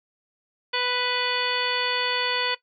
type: harmonic tone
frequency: 494.9 Hz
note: B4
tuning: 4 cents sharp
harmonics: 1 / 2 / 3 / 4 / 5 / 6 / 7 / 9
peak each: -31 / -31 / -31 / -31 / -31 / -31 / -31 / -31 dBFS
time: 0.73-2.55 s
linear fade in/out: 10 ms
effects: noise-tail reverb RT60 0.1 s tail -17 dB re dry